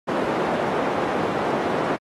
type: band-pass noise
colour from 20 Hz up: white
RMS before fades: -24 dBFS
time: 0.07-1.97 s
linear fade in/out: 20 ms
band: 210 to 730 Hz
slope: 12 dB/octave
effects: AAC 32 kbps